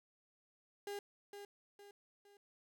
35% pulse tone with echo, 405 Hz, G#4, 43 cents flat, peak -40 dBFS, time 0.87-0.99 s, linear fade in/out 2 ms, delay 460 ms, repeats 3, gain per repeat -7 dB, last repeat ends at 2.37 s, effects none

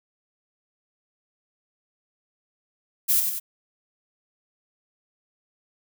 violet noise with echo, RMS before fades -20 dBFS, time 3.08-3.21 s, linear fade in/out 20 ms, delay 95 ms, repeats 2, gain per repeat -5 dB, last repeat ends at 3.4 s, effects none

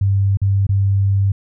sine tone with dropouts, 98.5 Hz, G2, 9 cents sharp, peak -12 dBFS, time 0.01-1.32 s, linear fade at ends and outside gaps 5 ms, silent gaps 0.372-0.416 / 0.668-0.691 s, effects none

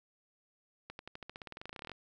accelerating click train, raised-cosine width 0.3 ms, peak -28 dBFS, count 22, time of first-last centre 0.9-1.917 s, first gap 91 ms, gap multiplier 0.93, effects none

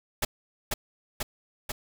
pink noise with echo, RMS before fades -26 dBFS, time 0.22-0.25 s, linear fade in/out 5 ms, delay 490 ms, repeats 3, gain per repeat -2 dB, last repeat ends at 1.72 s, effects none

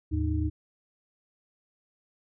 sine tone cluster, 77.5 / 106.3 / 307.5 Hz, D#2 / G#2 / D#4, -6 / +41 / -20 cents, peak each -27 / -31 / -31 dBFS, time 0.11-0.5 s, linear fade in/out 20 ms, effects none

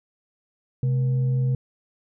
sine tone with frequency modulation, 130.81 Hz, C3, in tune, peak -19 dBFS, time 0.83-1.55 s, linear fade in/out 2 ms, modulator 347 Hz, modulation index 0.22, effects none

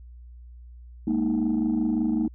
sine chord, Ab suspended second, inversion none, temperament equal, 207.7 / 233.1 / 311.1 Hz, Ab3 / Bb3 / Eb4, 0 / 0 / 0 cents, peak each -27 / -23 / -24 dBFS, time 1.07-2.28 s, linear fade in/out 5 ms, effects tanh soft clip ceiling -17 dBFS + added 60 Hz sine -42 dBFS peak until 2.34 s

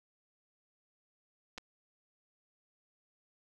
clicks, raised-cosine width 0.2 ms, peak -26 dBFS, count 2, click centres 1.578 / 1.582 s, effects none

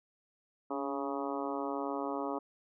harmonic tone with a mistuned harmonic, 138.59 Hz, C#3, in tune, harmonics 2 / 3 / 4 / 5 / 6 / 7 / 8 / 9, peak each -38 / -40 / -41 / -42 / -43 / -43 / -44 / -45 dBFS, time 0.7-2.39 s, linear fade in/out 10 ms, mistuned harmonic 2, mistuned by +42 cents, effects none

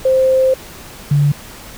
sine tone pair in turn, 523.3 / 144.62 Hz, C5 / D3, 0 / -26 cents, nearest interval octave + minor seventh, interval 2226 cents, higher first, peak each -9 dBFS, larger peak neither, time 0.05-0.54 / 1.11-1.32 s, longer first, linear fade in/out 5 ms, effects pink hiss -35 dBFS RMS until 1.77 s

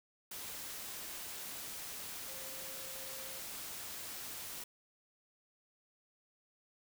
sine tone in noise, 530 Hz, C5, 22 cents sharp, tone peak -54 dBFS, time 2.28-3.4 s, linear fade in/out 5 ms, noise white, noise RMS -45 dBFS, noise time 0.31-4.64 s, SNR -12 dB, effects none

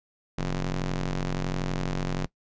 sawtooth ring-modulated tone, 92.5 Hz, F#2, in tune, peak -20 dBFS, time 0.38-2.26 s, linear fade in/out 5 ms, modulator 66.9 Hz, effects noise-tail reverb RT60 0.1 s tail -20 dB re dry + resampled to 16000 Hz

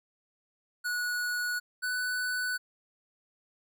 square tone pair in turn, 1464 / 1492.2 Hz, F#6 / F#6, -19 / +14 cents, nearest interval unison, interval 33 cents, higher second, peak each -30 / -30 dBFS, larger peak neither, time 0.84-1.6 / 1.82-2.58 s, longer neither, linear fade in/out 20 ms, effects none

